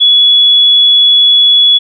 sine tone, 3391 Hz, G#7, 35 cents sharp, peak -3 dBFS, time 0-1.79 s, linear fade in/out 20 ms, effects none

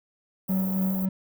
white band-stop noise, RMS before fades -35 dBFS, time 0.48-1.06 s, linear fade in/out 10 ms, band 860 to 15000 Hz, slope 24 dB/octave
triangle tone with tremolo, 190 Hz, F#3, 46 cents sharp, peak -20 dBFS, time 0.49-1.09 s, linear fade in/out 5 ms, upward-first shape sine, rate 3.6 Hz, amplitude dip 35%
effects none

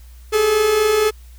45% pulse tone pair together, 406 / 430.1 Hz, G#4 / A4, -39 / -39 cents, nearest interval minor second, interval 100 cents, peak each -23 / -14 dBFS, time 0.32-1.11 s, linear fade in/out 20 ms, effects added 60 Hz sine -38 dBFS peak until 1.38 s + white hiss -53 dBFS RMS until 1.38 s

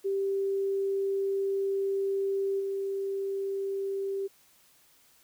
sine tone with level steps, 392 Hz, G4, in tune, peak -26 / -29 dBFS, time 0.04-4.28 s, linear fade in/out 20 ms, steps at 2.59 s, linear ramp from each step 20 ms, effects white hiss -62 dBFS RMS until 5.23 s

